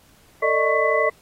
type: tone cluster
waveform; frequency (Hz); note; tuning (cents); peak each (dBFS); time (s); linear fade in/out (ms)
sine; 448 / 594 / 626 / 1108 / 2004; A4 / D5 / D#5 / C#6 / B6; +31 / +20 / +10 / -1 / +25; -23; 0.42-1.1; 10
effects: pink hiss -55 dBFS RMS until 1.21 s + AAC 48 kbps